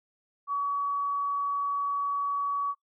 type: tone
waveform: sine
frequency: 1133 Hz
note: C#6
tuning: 37 cents sharp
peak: -26 dBFS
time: 0.47-2.75 s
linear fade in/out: 50 ms
effects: noise-tail reverb RT60 0.1 s tail -20 dB re dry